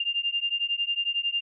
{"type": "beating tone pair", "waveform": "sine", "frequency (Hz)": [2794, 2805], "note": ["F7", "F7"], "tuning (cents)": [0, 7], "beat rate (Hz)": 11, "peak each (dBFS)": -28, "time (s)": [0, 1.41], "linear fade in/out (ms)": 5, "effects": []}